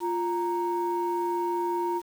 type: tone pair together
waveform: sine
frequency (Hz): 349.2 / 931.4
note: F4 / A#5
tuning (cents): 0 / -2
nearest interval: octave + perfect fourth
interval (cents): 1698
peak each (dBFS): -27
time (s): 0-2.02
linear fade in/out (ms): 50
effects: tanh soft clip ceiling -19 dBFS + 8-bit